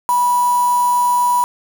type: tone with quantisation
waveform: sine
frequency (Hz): 976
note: B5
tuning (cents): -21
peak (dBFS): -12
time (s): 0.09-1.44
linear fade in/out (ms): 0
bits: 4
effects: none